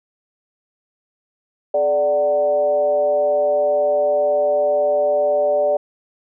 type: tone with frequency modulation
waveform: sine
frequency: 587 Hz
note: D5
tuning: 1 cent flat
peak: -14 dBFS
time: 1.74-5.77 s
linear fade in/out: 5 ms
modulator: 162 Hz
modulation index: 0.62
effects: none